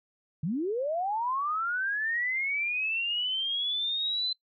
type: linear sweep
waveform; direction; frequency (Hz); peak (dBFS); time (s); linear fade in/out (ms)
sine; up; 138.8 to 4071; -27; 0.43-4.33; 5
effects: noise-tail reverb RT60 0.1 s tail -23 dB re dry